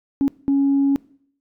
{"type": "tone bursts at uneven times", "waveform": "sine", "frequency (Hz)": 277.3, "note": "C#4", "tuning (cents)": 1, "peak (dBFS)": -13, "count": 2, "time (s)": [[0.21, 0.28], [0.48, 0.96]], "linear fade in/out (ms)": 0, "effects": ["noise-tail reverb RT60 0.6 s tail -22 dB re dry", "tanh soft clip ceiling -11 dBFS"]}